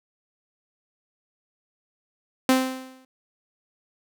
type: tone with exponential decay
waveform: sawtooth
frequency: 260 Hz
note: C4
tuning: 11 cents flat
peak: -10 dBFS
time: 2.49-3.05 s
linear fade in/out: 2 ms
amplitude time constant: 120 ms
effects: none